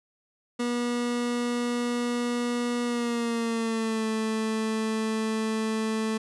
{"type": "tone with pitch glide", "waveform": "30% pulse", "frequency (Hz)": [241.3, 220], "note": ["B3", "A3"], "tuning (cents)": [-40, 0], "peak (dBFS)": -23, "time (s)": [0.59, 6.18], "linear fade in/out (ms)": 10, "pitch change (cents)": -160, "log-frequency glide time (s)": [2.84, 4.06], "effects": ["resampled to 24000 Hz"]}